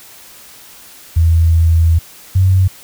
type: tone pair in turn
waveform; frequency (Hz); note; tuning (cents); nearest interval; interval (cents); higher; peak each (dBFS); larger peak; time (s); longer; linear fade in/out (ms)
sine; 82.41 / 93.86; E2 / F#2; 0 / +25; major second; 225; second; -7; neither; 1.16-1.99 / 2.35-2.68; first; 10
effects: white hiss -39 dBFS RMS until 2.83 s